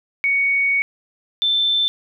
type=tone pair in turn; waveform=sine; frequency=2232 / 3543 Hz; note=C#7 / A7; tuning=+11 / +11 cents; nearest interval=minor sixth; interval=800 cents; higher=second; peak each=-15 dBFS; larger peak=neither; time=0.24-0.82 / 1.42-1.88 s; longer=first; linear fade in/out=0 ms; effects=none